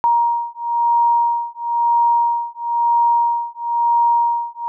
sine beating tone pair, 941 / 942 Hz, A#5 / A#5, +16 / +18 cents, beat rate 1 Hz, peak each -17 dBFS, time 0.04-4.68 s, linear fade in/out 0 ms, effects none

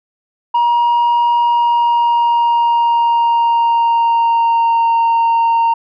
sine tone with pitch glide, 950 to 922.4 Hz, A#5 to A#5, +33 to -19 cents, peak -7 dBFS, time 0.54-5.74 s, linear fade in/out 10 ms, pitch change -52 cents, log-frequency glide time 1.38-4.91 s, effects tanh soft clip ceiling -9 dBFS

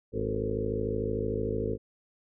harmonic tone with a mistuned harmonic, 53.3 Hz, G#1, 46 cents sharp, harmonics 1 / 2 / 3 / 4 / 5 / 6 / 7 / 8 / 9 / 10, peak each -38 / -35 / -43 / -38 / -38 / -43 / -36 / -33 / -37 / -42 dBFS, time 0.12-1.78 s, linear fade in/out 50 ms, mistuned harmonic 8, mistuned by +52 cents, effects none

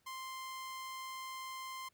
sawtooth tone, 1046.5 Hz, C6, in tune, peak -39 dBFS, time 0.06-1.89 s, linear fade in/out 10 ms, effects pink hiss -75 dBFS RMS until 1.93 s + high-pass 60 Hz 12 dB/octave

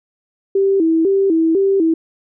sine tone with vibrato, 356.5 Hz, F4, 36 cents sharp, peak -11 dBFS, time 0.55-1.94 s, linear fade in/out 5 ms, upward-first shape square, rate 2 Hz, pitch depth 160 cents each way, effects none

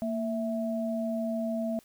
sine tone pair together, 230 / 656.8 Hz, A#3 / E5, -23 / -6 cents, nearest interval octave + tritone, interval 1817 cents, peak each -30 / -32 dBFS, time 0.02-1.79 s, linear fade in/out 0 ms, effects white hiss -61 dBFS RMS until 1.84 s

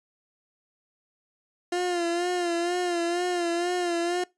30% pulse tone with vibrato, 349.2 Hz, F4, in tune, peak -22 dBFS, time 1.72-4.24 s, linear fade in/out 5 ms, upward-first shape sine, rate 2.1 Hz, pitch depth 52 cents each way, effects noise-tail reverb RT60 0.2 s tail -23 dB re dry + resampled to 22050 Hz

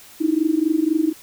sine tone with amplitude modulation, 315.7 Hz, D#4, 25 cents sharp, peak -12 dBFS, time 0.2-1.13 s, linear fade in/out 20 ms, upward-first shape sine, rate 24 Hz, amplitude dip 90%, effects white hiss -45 dBFS RMS until 1.22 s

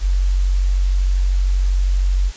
sine tone, 46.39 Hz, F#1, 5 cents sharp, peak -13 dBFS, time 0-2.32 s, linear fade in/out 50 ms, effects white hiss -38 dBFS RMS until 2.36 s + resampled to 16000 Hz

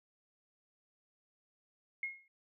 sine tone with exponential decay, 2155 Hz, C#7, 49 cents flat, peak -32 dBFS, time 2.03-2.28 s, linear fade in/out 2 ms, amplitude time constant 54 ms, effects none

